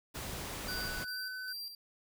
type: noise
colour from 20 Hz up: pink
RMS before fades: -41 dBFS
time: 0.14-1.05 s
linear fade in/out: 20 ms
type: tone with pitch glide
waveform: triangle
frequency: 1490 to 1510.8 Hz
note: F#6 to F#6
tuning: +12 to +36 cents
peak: -38 dBFS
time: 0.68-1.53 s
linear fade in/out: 10 ms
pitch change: +24 cents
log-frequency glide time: 1.05-1.2 s
type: tone with tremolo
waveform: 45% pulse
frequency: 4728 Hz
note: D8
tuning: 11 cents sharp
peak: -39 dBFS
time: 0.68-1.75 s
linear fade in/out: 2 ms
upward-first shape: square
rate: 2.5 Hz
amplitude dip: 55%
effects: none